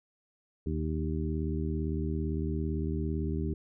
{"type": "harmonic tone with a mistuned harmonic", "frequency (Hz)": 77.78, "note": "D#2", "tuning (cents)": 0, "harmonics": [1, 2, 3, 4, 5], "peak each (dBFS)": [-32, -35, -37, -38, -39], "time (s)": [0.66, 3.54], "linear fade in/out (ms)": 5, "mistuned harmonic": 5, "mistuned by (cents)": 18, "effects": []}